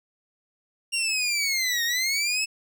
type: linear two-way sweep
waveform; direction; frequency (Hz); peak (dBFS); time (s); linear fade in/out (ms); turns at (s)
20% pulse; down then up; 2794 to 1837 to 2632; -18; 0.92-2.46; 20; 1.84
effects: none